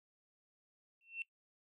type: tone with exponential growth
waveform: sine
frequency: 2700 Hz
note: E7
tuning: 41 cents sharp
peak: -35 dBFS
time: 1.01-1.22 s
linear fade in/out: 1 ms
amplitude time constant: 45 ms
effects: noise-tail reverb RT60 0.1 s tail -20 dB re dry + tanh soft clip ceiling -31 dBFS